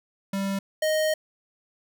square tone pair in turn, 196 / 622.3 Hz, G3 / D#5, 0 / 0 cents, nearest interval octave + minor sixth, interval 2000 cents, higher second, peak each -26 / -22 dBFS, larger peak second, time 0.33-0.59 / 0.82-1.14 s, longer second, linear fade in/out 5 ms, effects none

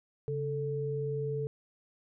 sine tone pair together, 138.98 / 440 Hz, C#3 / A4, +5 / 0 cents, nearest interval octave + minor sixth, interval 1995 cents, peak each -34 / -33 dBFS, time 0.28-1.47 s, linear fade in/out 0 ms, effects none

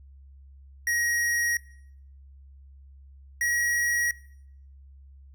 square tone pair in turn, 1892 / 1905.2 Hz, A#6 / A#6, +25 / +37 cents, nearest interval unison, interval 12 cents, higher second, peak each -24 dBFS, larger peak neither, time 0.87-1.57 / 3.41-4.11 s, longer neither, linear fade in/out 2 ms, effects noise-tail reverb RT60 0.7 s tail -22 dB re dry + added 68 Hz sine -47 dBFS peak until 5.34 s

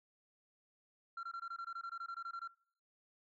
sine tone bursts, 1366 Hz, F6, 39 cents flat, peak -38 dBFS, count 16, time 1.17-2.477 s, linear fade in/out 5 ms, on 62 ms, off 21 ms, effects noise-tail reverb RT60 0.5 s tail -23 dB re dry + tanh soft clip ceiling -40 dBFS

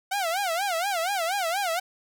sawtooth tone with vibrato, 729 Hz, F#5, 26 cents flat, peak -21 dBFS, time 0.11-1.8 s, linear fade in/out 10 ms, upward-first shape sine, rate 4.2 Hz, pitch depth 200 cents each way, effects none

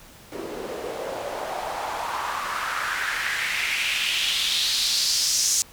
white noise with band-pass filter sweep, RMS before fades -26 dBFS, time 0.32-5.62 s, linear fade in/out 0 ms, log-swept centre 350 to 6500 Hz, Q 3.1, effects pink hiss -48 dBFS RMS until 5.72 s

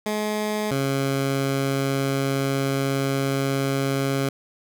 15% pulse tone pair in turn, 212.2 / 136.78 Hz, G#3 / C#3, +38 / -23 cents, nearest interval minor sixth, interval 761 cents, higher first, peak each -17 / -15 dBFS, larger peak second, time 0.06-0.71 / 0.71-4.29 s, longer second, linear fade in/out 2 ms, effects none

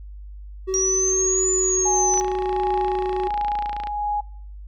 triangle tone with pitch glide, 378.8 to 371.9 Hz, F#4 to F#4, +41 to +9 cents, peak -20 dBFS, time 0.67-3.29 s, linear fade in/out 20 ms, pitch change -32 cents, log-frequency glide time 0.95-1.86 s
sine exponential two-way sweep, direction up then down, 5700 to 7040 to 5950 Hz, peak -19 dBFS, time 0.74-2.2 s, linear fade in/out 0 ms, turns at 1.51 s
sine tone with tremolo, 830.6 Hz, G#5, in tune, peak -20 dBFS, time 1.85-4.21 s, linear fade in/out 10 ms, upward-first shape sine, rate 1.4 Hz, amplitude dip 50%
click train, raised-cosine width 0.3 ms, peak -18 dBFS, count 50, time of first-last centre 2.14-3.871 s, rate 28.3 Hz
effects noise-tail reverb RT60 0.6 s tail -23 dB re dry + added 50 Hz sine -35 dBFS peak until 4.67 s

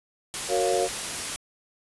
white noise, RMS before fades -31 dBFS, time 0.34-1.36 s, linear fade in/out 0 ms
sine chord, Gb major seventh, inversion none, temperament equal with one note detuned, 370 / 464 / 554.4 / 698.5 Hz, Gb4 / Bb4 / Db5 / F5, 0 / -8 / 0 / 0 cents, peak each -27 dBFS, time 0.48-0.89 s, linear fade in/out 50 ms
effects resampled to 24000 Hz

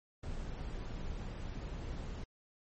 brown noise, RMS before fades -41 dBFS, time 0.23-2.24 s, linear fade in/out 5 ms, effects MP3 32 kbps

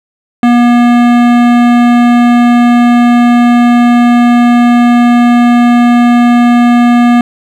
sine tone with hard clipping, 240.4 Hz, B3, 46 cents flat, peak -5 dBFS, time 0.43-7.21 s, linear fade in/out 2 ms, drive 17 dB, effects none

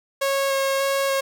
sawtooth tone with vibrato, 546 Hz, C#5, 26 cents flat, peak -16 dBFS, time 0.21-1.21 s, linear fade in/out 10 ms, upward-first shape square, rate 1.7 Hz, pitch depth 9 cents each way, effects none

